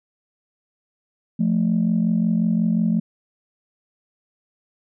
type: tone pair together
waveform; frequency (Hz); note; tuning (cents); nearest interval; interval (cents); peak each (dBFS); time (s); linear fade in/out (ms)
sine; 175.33 / 220.9; F3 / A3; +7 / +7; major third; 400; -19 / -18; 1.39-3; 10
effects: tanh soft clip ceiling -11 dBFS